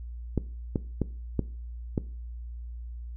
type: clicks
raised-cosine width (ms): 3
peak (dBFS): -12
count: 5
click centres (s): 0.377 / 0.758 / 1.017 / 1.393 / 1.978
effects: noise-tail reverb RT60 0.4 s tail -19 dB re dry + added 59 Hz sine -36 dBFS peak until 3.16 s